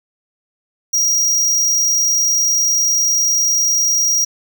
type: tone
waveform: square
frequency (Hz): 5710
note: F8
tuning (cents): +37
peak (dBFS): -13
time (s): 0.93-4.25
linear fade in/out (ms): 10
effects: none